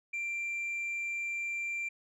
sine tone, 2363 Hz, D7, 10 cents sharp, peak -30 dBFS, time 0.13-1.89 s, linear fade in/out 10 ms, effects tanh soft clip ceiling -32 dBFS

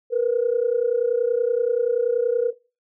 sine tone pair together, 463.4 / 493.9 Hz, A#4 / B4, -10 / 0 cents, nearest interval minor second, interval 110 cents, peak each -20 dBFS, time 0.1-2.53 s, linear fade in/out 50 ms, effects noise-tail reverb RT60 0.3 s tail -19 dB re dry + tanh soft clip ceiling -11 dBFS

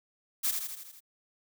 blue noise with echo, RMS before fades -28 dBFS, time 0.43-0.52 s, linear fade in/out 20 ms, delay 81 ms, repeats 6, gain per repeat -4 dB, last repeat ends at 1.006 s, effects none

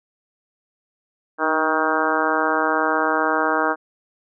harmonic tone with a mistuned harmonic, 157.9 Hz, D#3, 26 cents sharp, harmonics 2 / 3 / 4 / 5 / 6 / 7 / 8 / 9 / 10, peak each -26 / -26 / -26 / -26 / -26 / -26 / -26 / -26 / -26 dBFS, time 1.38-3.76 s, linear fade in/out 50 ms, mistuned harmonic 2, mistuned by -27 cents, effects none

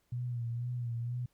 sine tone with vibrato, 120.1 Hz, B2, 48 cents flat, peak -33 dBFS, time 0.12-1.26 s, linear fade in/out 5 ms, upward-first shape sine, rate 2.1 Hz, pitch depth 50 cents each way, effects pink hiss -75 dBFS RMS until 1.33 s

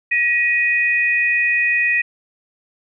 sine tone pair together, 1907 / 2485 Hz, A#6 / D#7, +39 / -3 cents, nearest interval perfect fourth, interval 458 cents, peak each -17 dBFS, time 0.11-2.02 s, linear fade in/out 10 ms, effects none

